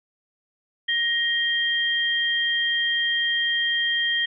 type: tone pair together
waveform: sine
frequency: 1876 / 3192 Hz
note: A#6 / G7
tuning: +11 / +31 cents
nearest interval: major sixth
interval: 920 cents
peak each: -23 dBFS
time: 0.88-4.26 s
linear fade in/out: 10 ms
effects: none